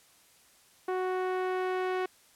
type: tone with low-pass filter sweep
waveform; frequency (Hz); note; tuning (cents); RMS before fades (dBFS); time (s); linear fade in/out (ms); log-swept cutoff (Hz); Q
sawtooth; 370; F#4; 0; -31; 0.88-2.06; 5; 1400 to 2300; 0.88
effects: white hiss -61 dBFS RMS until 2.35 s + low-pass 12000 Hz 12 dB/octave